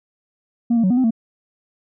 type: tone with pitch steps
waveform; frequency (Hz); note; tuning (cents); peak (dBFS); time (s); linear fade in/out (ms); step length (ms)
sine; 235.6 / 229.8 / 185.8 / 245.6 / 258.7 / 226; A#3 / A#3 / F#3 / B3 / C4 / A3; +19 / -25 / +7 / -9 / -19 / +47; -11; 0.7-1.108; 10; 68
effects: tanh soft clip ceiling -12 dBFS

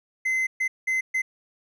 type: tone bursts at uneven times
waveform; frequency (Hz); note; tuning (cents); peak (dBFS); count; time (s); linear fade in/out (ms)
triangle; 2056; C7; -31; -20; 4; 0.25-0.47 / 0.6-0.68 / 0.87-1.01 / 1.14-1.22; 10
effects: none

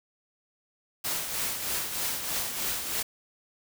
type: noise with tremolo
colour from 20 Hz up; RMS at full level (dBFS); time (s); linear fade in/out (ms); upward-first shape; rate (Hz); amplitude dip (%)
white; -29; 1.04-3.03; 10; triangle; 3.2; 55
effects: none

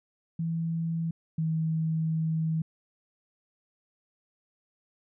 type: tone pair in turn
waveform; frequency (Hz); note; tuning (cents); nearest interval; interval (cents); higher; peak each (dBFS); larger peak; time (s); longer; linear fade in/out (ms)
sine; 164.81 / 160.21; E3 / E3; 0 / -49; unison; 49; first; -27 / -25; second; 0.39-1.11 / 1.38-2.62; second; 5
effects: none

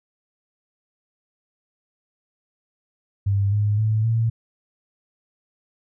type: tone with pitch steps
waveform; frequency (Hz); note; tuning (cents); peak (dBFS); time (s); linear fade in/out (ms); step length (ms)
sine; 99.6 / 104.13 / 108.87 / 113.82; G2 / G#2 / A2 / A#2; +28 / +5 / -18 / -41; -17; 3.26-4.3; 10; 260
effects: none

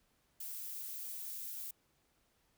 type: noise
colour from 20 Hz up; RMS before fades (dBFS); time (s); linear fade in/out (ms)
violet; -44; 0.4-1.71; 5
effects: pink hiss -75 dBFS RMS until 2.57 s

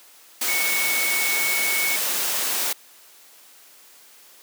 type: tone in noise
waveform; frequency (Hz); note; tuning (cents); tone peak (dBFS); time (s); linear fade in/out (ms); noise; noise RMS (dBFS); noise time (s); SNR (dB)
sine; 2217; C#7; 0; -23; 0.48-1.96; 5; white; -24; 0.41-2.73; -2
effects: white hiss -50 dBFS RMS until 4.42 s + high-pass 300 Hz 12 dB/octave

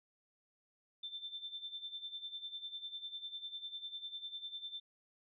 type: tone with tremolo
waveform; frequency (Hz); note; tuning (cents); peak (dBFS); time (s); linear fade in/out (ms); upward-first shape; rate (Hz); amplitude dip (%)
sine; 3555; A7; +17; -40; 1.03-4.8; 5; sine; 10; 75
effects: none

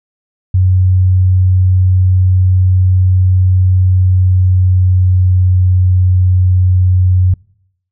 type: tone with pitch glide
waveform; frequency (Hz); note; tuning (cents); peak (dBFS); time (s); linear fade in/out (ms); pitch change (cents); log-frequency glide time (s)
sine; 92.5 to 91.65; F#2 to F#2; 0 to -16; -6; 0.54-7.34; 5; -16; 3.82-5.55
effects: noise-tail reverb RT60 0.8 s tail -26 dB re dry

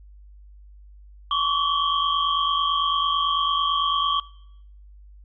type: tone cluster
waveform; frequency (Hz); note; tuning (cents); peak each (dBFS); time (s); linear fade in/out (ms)
sine; 1095 / 1144 / 3106 / 3272; C#6 / D6 / G7 / G#7; -22 / -46 / -17 / -26; -29 / -22 / -28 / -27; 1.31-4.2; 2
effects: noise-tail reverb RT60 0.8 s tail -23 dB re dry + added 50 Hz sine -44 dBFS peak until 5.24 s

